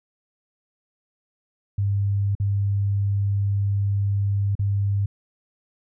sine tone with dropouts, 100 Hz, G2, 35 cents sharp, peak -19 dBFS, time 1.78-5.06 s, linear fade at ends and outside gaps 5 ms, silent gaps 2.352-2.399 / 4.553-4.592 s, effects none

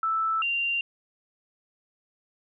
sine tone pair in turn, 1318.5 / 2775 Hz, E6 / F7, 0 / -12 cents, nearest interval octave + minor second, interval 1288 cents, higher second, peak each -23 / -24 dBFS, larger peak first, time 0.03-0.42 / 0.42-0.81 s, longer neither, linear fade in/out 2 ms, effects none

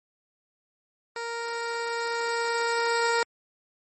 15% pulse tone with level ramp, 466.2 Hz, A#4, in tune, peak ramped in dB -25 to -15 dBFS, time 1.16-3.23 s, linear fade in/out 2 ms, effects MP3 32 kbps

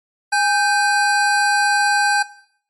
square tone pair together, 822 / 1557.6 Hz, G#5 / G6, -18 / -12 cents, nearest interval major seventh, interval 1106 cents, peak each -18 dBFS, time 0.32-2.23 s, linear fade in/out 10 ms, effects noise-tail reverb RT60 0.6 s tail -18 dB re dry + MP3 48 kbps

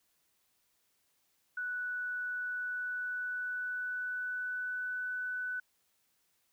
sine tone with pitch glide, 1480 to 1495.5 Hz, F#6 to F#6, 0 to +18 cents, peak -34 dBFS, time 1.57-5.6 s, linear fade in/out 5 ms, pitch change +18 cents, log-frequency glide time 2.26-5.05 s, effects white hiss -75 dBFS RMS until 6.52 s

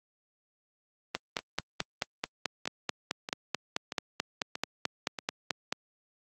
two click trains, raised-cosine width 0.2 ms, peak -18 / -11 dBFS, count 7 / 22, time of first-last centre 1.39-5.187 / 1.15-5.725 s, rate 1.58 / 4.59 Hz, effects high-pass 150 Hz 12 dB/octave + Opus 32 kbps

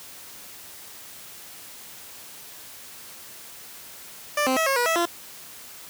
15% pulse tone with pitch steps, 591 / 260.5 / 646 / 543 / 484.3 / 653 / 343.4 Hz, D5 / C4 / E5 / C#5 / B4 / E5 / F4, +11 / -7 / -35 / -36 / -34 / -17 / -29 cents, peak -14 dBFS, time 4.37-5.056 s, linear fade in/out 5 ms, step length 98 ms, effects white hiss -43 dBFS RMS until 5.89 s + high-pass 60 Hz 12 dB/octave

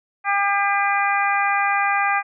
harmonic tone, 400.9 Hz, G4, 39 cents sharp, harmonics 2 / 3 / 4 / 5 / 6, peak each -21 / -23 / -24 / -25 / -26 dBFS, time 0.24-2.23 s, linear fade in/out 50 ms, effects none

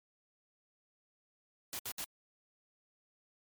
white noise bursts, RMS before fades -40 dBFS, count 3, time 1.73-2.042 s, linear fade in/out 0 ms, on 60 ms, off 66 ms, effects MP3 96 kbps

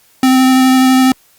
square tone with vibrato, 259.6 Hz, C4, 13 cents flat, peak -7 dBFS, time 0.23-1.12 s, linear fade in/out 2 ms, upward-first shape sine, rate 12 Hz, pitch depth 11 cents each way, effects white hiss -50 dBFS RMS until 1.38 s + Opus 48 kbps

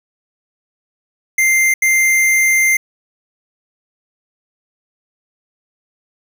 square tone bursts at uneven times, 2093 Hz, C7, in tune, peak -11 dBFS, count 2, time 1.38-1.74 / 1.82-2.77 s, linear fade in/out 5 ms, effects none

